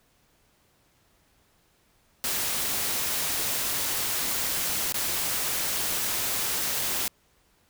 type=noise with dropouts; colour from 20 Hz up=white; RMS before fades=-28 dBFS; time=2.24-7.08 s; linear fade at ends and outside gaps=0 ms; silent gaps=4.923-4.943 s; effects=pink hiss -65 dBFS RMS until 7.69 s